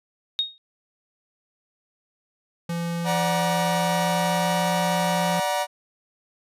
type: tone with exponential decay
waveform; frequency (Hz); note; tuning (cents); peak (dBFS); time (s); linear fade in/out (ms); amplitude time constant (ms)
sine; 3729; A#7; 0; -17; 0.39-0.58; 0; 41
type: tone with pitch glide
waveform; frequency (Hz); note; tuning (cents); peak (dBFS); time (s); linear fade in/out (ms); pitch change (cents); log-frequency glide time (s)
square; 170 to 174.48; F3 to F3; -46 to -1; -26; 2.69-5.4; 5; +45; 2.94-4.69
type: chord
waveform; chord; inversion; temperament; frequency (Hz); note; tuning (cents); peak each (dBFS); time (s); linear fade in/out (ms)
40% pulse; D augmented; none; equal with one note detuned; 587.3 / 740 / 949.7; D5 / F#5 / A#5; 0 / 0 / +32; -26; 3.04-5.67; 50
effects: resampled to 32000 Hz